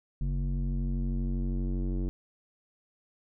square tone with low-pass filter sweep, 46.25 Hz, F#1, in tune, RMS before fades -30 dBFS, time 0.21-2.09 s, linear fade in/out 0 ms, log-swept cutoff 180 to 320 Hz, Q 2.4, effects none

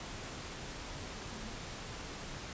sine tone in noise, 220 Hz, A3, in tune, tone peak -48 dBFS, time 1.31-1.53 s, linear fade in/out 2 ms, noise pink, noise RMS -44 dBFS, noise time 0-2.53 s, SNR -7 dB, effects resampled to 16000 Hz

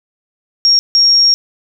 sine tone bursts at uneven times, 5570 Hz, F8, 5 cents flat, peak -6 dBFS, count 2, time 0.65-0.79 / 0.95-1.34 s, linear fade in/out 0 ms, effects none

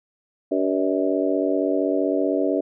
harmonic tone with a mistuned harmonic, 95.6 Hz, G2, 43 cents flat, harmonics 3 / 4 / 5 / 6 / 7, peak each -23 / -25 / -27 / -27 / -26 dBFS, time 0.51-2.61 s, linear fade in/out 10 ms, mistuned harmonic 7, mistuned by -67 cents, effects none

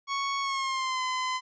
sawtooth tone with pitch glide, 1108.7 to 1022.6 Hz, C#6 to C6, 0 to -40 cents, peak -24 dBFS, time 0.07-1.41 s, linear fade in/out 50 ms, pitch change -140 cents, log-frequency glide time 0.41-1.02 s, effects resampled to 16000 Hz

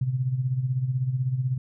sine tone with tremolo, 128.6 Hz, C3, 30 cents flat, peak -20 dBFS, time 0.01-1.58 s, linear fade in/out 5 ms, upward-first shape sine, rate 16 Hz, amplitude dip 65%, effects none

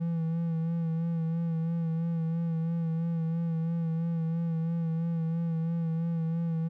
triangle tone with vibrato, 165.2 Hz, E3, 4 cents sharp, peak -25 dBFS, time 0-6.69 s, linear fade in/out 20 ms, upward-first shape sine, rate 3 Hz, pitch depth 35 cents each way, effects none

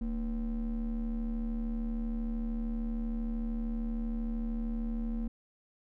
triangle ring-modulated tone, 132.5 Hz, C3, 22 cents sharp, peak -26 dBFS, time 0.01-5.28 s, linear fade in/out 5 ms, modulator 96 Hz, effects none

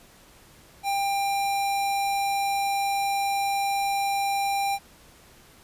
square tone, 795 Hz, G5, 24 cents sharp, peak -24 dBFS, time 0.83-4.79 s, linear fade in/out 50 ms, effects pink hiss -53 dBFS RMS until 5.63 s + resampled to 32000 Hz

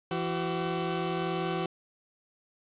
20% pulse tone pair together, 168.8 / 378.9 Hz, E3 / F#4, +41 / +41 cents, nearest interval octave + major second, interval 1400 cents, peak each -27 dBFS, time 0.11-1.66 s, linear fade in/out 2 ms, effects resampled to 8000 Hz + 8-bit

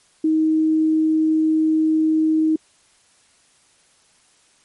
sine tone, 315 Hz, D#4, 21 cents sharp, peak -14 dBFS, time 0.24-2.56 s, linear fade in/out 5 ms, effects white hiss -57 dBFS RMS until 4.64 s + MP3 48 kbps

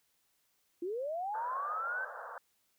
sine linear sweep, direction up, 329.6 to 1568 Hz, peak -34 dBFS, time 0.82-2.05 s, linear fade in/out 5 ms
white band-pass noise, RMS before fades -45 dBFS, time 1.34-2.38 s, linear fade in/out 2 ms, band 480 to 1600 Hz, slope 96 dB/octave
effects white hiss -75 dBFS RMS until 2.78 s

